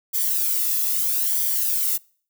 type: noise with flanger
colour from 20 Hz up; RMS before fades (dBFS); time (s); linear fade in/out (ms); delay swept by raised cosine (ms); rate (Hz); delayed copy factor
violet; -22; 0.13-1.98; 20; 0.74 to 1.33; 0.77; -0.65
effects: noise-tail reverb RT60 0.5 s tail -26 dB re dry